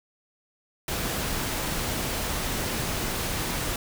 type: noise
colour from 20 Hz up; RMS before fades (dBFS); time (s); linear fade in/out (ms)
pink; -29; 0.88-3.76; 2
effects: none